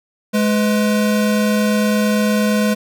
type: tone pair together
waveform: square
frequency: 210.6 / 501 Hz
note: G#3 / B4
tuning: +24 / +25 cents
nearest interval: octave + minor third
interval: 1501 cents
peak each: -15 / -22 dBFS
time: 0.33-2.75 s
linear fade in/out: 20 ms
effects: none